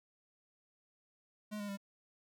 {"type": "tone with pitch steps", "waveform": "square", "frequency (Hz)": [210.8, 204.7, 198.74], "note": ["G#3", "G#3", "G3"], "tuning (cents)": [26, -25, 24], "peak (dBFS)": -40, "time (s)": [1.51, 1.774], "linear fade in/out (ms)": 20, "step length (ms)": 88, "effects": []}